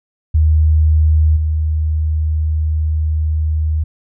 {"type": "tone with level steps", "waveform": "sine", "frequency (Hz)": 77.78, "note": "D#2", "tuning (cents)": 0, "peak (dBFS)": [-8, -13], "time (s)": [0.34, 3.84], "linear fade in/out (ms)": 10, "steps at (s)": 1.36, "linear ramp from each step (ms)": 10, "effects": []}